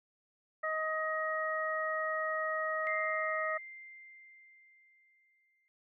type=harmonic tone; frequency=629 Hz; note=D#5; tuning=19 cents sharp; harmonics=1 / 2 / 3; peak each=-36 / -36 / -36 dBFS; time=0.63-3.58 s; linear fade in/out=10 ms
type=tone with exponential decay; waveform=sine; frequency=2093 Hz; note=C7; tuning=in tune; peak=-34 dBFS; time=2.87-5.68 s; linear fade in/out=0 ms; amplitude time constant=610 ms
effects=none